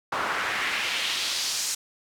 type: noise with band-pass filter sweep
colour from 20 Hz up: pink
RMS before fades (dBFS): -28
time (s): 0.12-1.75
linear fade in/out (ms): 5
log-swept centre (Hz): 1100 to 6900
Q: 1.6
effects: none